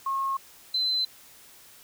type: tone pair in turn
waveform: sine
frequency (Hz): 1083 / 4054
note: C#6 / B7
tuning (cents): -41 / +45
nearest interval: octave + major seventh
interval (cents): 2286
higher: second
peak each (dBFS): -25 / -23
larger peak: second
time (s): 0.06-0.37 / 0.74-1.05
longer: neither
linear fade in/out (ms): 5
effects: white hiss -52 dBFS RMS until 1.83 s